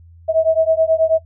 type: beating tone pair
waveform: sine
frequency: 640 / 649.3 Hz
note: D#5 / E5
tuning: +49 / -26 cents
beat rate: 9.3 Hz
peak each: -15 dBFS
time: 0.28-1.19 s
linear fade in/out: 20 ms
effects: noise-tail reverb RT60 0.1 s tail -18 dB re dry + added 84 Hz sine -41 dBFS peak until 1.25 s